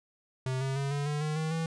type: tone with pitch steps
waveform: square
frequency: 130 / 134.27 / 138.69 / 143.25 / 147.96 / 152.82 / 157.85 / 163.03 Hz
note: C3 / C3 / C#3 / D3 / D3 / D#3 / D#3 / E3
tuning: -11 / +45 / +1 / -43 / +13 / -31 / +25 / -19 cents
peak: -30 dBFS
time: 0.46-1.66 s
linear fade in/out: 2 ms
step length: 150 ms
effects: resampled to 22050 Hz